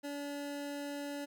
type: tone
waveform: 25% pulse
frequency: 286.5 Hz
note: D4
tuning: 43 cents flat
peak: -35 dBFS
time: 0.03-1.26 s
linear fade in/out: 20 ms
effects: none